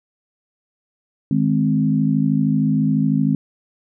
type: chord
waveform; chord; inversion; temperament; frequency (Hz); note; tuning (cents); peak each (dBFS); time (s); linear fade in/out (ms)
sine; Ab major; second; equal with one note detuned; 155.56 / 209.1 / 261.6; Eb3 / Ab3 / C4; 0 / +12 / 0; -19; 1.31-3.35; 2
effects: none